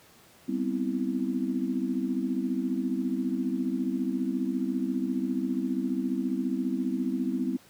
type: chord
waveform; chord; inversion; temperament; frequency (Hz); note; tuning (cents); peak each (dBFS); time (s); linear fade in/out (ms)
sine; C major seventh; second; equal with one note detuned; 196 / 246.9 / 261.6 / 327.4; G3 / B3 / C4 / E4; 0 / 0 / 0 / -12; -33 / -31 / -30 / -34; 0.48-7.57; 10
effects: pink hiss -56 dBFS RMS until 7.69 s + high-pass 100 Hz 12 dB/octave